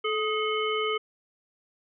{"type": "harmonic tone with a mistuned harmonic", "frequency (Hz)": 433.2, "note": "A4", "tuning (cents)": -27, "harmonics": [1, 3, 5, 7], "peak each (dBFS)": [-28, -30, -33, -33], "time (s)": [0.04, 0.98], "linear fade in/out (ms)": 10, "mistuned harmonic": 3, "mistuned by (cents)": -63, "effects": []}